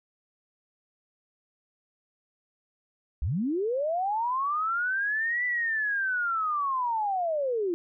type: linear two-way sweep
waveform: sine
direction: up then down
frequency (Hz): 53.2 to 1990 to 329.8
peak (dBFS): -25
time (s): 3.22-7.74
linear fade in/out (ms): 0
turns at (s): 5.45
effects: none